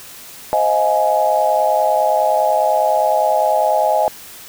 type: chord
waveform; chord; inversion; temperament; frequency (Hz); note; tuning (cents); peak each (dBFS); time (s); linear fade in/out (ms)
sine; F minor seventh; second; just; 523.8 / 628.6 / 698.5 / 838.1; C5 / Eb5 / F5 / Ab5; +2 / +18 / 0 / +16; -22 / -16 / -21 / -16; 0.53-4.08; 0
effects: white hiss -37 dBFS RMS until 4.48 s